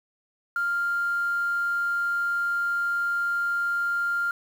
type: tone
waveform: sine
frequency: 1396.9 Hz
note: F6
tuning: in tune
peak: -22 dBFS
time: 0.56-4.31 s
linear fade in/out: 2 ms
effects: tanh soft clip ceiling -19 dBFS + 8-bit